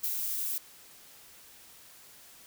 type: noise with ADSR envelope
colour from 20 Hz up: violet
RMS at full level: -30 dBFS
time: 0.03-0.58 s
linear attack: 12 ms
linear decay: 55 ms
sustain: -3 dB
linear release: 3 ms
effects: white hiss -54 dBFS RMS until 2.46 s